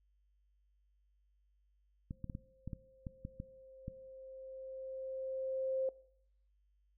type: clicks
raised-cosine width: 5 ms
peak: -29 dBFS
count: 10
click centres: 2.109 / 2.243 / 2.298 / 2.351 / 2.676 / 2.732 / 3.068 / 3.251 / 3.401 / 3.881 s
type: tone with exponential growth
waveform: sine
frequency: 527 Hz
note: C5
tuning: 12 cents sharp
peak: -32 dBFS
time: 2.11-5.89 s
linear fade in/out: 2 ms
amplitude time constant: 820 ms
effects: noise-tail reverb RT60 0.7 s tail -20 dB re dry + added 50 Hz sine -70 dBFS peak until 6.97 s